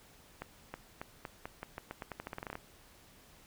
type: accelerating click train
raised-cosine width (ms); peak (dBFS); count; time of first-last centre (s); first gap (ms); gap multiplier
0.5; -25; 19; 0.42-2.554; 320; 0.86
effects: pink hiss -60 dBFS RMS until 3.46 s

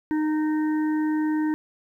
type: harmonic tone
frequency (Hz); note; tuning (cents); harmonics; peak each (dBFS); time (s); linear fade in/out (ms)
308; D#4; -17; 1 / 3 / 5 / 6; -21 / -35 / -41 / -40; 0.11-1.54; 0
effects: 10-bit

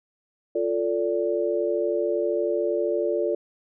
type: tone cluster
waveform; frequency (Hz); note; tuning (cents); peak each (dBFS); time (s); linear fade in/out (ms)
sine; 350 / 442.7 / 579; F4 / A4 / D5; +4 / +11 / -25; -26; 0.55-3.35; 5
effects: none

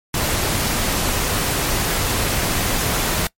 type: noise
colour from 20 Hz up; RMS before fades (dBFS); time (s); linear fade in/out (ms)
pink; -20; 0.14-3.27; 2
effects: noise-tail reverb RT60 0.1 s tail -22 dB re dry + MP3 64 kbps

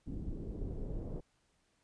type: noise with low-pass filter sweep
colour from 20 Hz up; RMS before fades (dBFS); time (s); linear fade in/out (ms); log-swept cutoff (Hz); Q
brown; -40; 0.06-1.21; 20; 290 to 530; 1.7
effects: pink hiss -75 dBFS RMS until 1.83 s + resampled to 22050 Hz

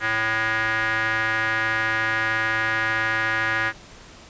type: tone with band-pass filter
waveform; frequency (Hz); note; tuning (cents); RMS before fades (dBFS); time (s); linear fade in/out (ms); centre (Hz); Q
square; 110.8; A2; +13; -23; 0-3.73; 50; 1700; 4.3
effects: pink hiss -45 dBFS RMS until 4.29 s + resampled to 16000 Hz

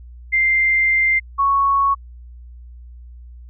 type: tone pair in turn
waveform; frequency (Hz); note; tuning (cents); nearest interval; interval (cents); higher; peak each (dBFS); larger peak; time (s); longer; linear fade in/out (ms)
sine; 2093 / 1108.7; C7 / C#6; 0 / 0; major seventh; 1100; first; -13; neither; 0.32-1.2 / 1.38-1.95; first; 20
effects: added 60 Hz sine -36 dBFS peak until 3.49 s

